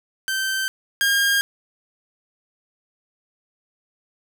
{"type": "tone pair in turn", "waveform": "sawtooth", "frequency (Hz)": [1552, 1616], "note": ["G6", "G#6"], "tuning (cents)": [-18, -48], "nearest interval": "minor second", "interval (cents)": 70, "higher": "second", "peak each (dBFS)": [-18, -13], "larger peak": "second", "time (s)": [[0.28, 0.68], [1.01, 1.41]], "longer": "neither", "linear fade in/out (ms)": 0, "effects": []}